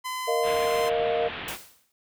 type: tone with pitch glide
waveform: sawtooth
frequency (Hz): 1019 to 1037.4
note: C6 to C6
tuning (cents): -46 to -15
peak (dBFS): -26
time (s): 0.04-0.9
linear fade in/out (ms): 20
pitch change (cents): +31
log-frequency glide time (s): 0.23-0.61
type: chord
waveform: sine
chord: Bb suspended fourth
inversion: none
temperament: just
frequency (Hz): 466.2 / 621.6 / 699.2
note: Bb4 / Eb5 / F5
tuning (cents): 0 / -2 / +2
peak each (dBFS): -25 / -28 / -28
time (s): 0.27-1.29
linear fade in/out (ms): 20
type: low-pass noise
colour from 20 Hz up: white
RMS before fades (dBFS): -36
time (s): 0.42-1.58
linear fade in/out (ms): 50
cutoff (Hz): 3400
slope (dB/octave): 48
type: noise with exponential decay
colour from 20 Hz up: white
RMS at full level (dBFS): -34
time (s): 1.48-1.92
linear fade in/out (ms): 1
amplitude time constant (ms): 94
effects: none